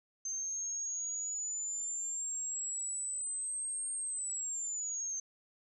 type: exponential two-way sweep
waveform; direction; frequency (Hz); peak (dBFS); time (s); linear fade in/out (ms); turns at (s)
sine; up then down; 6272 to 8600 to 6272; -35; 0.25-5.2; 5; 3.94
effects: none